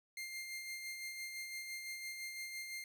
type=tone with tremolo; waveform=sawtooth; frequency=2108 Hz; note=C7; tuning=12 cents sharp; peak=-38 dBFS; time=0.17-2.84 s; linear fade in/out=2 ms; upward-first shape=sine; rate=5.9 Hz; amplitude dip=40%; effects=none